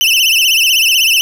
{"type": "tone with vibrato", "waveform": "35% pulse", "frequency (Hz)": 2835, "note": "F7", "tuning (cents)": 25, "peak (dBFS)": -6, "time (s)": [0.01, 1.21], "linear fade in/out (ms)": 0, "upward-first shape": "sine", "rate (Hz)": 16, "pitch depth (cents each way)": 150, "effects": []}